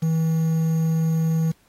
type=tone with quantisation; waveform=triangle; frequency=161.5 Hz; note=E3; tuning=35 cents flat; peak=-16 dBFS; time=0.02-1.52 s; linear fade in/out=10 ms; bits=7; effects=pink hiss -61 dBFS RMS until 1.68 s + AAC 48 kbps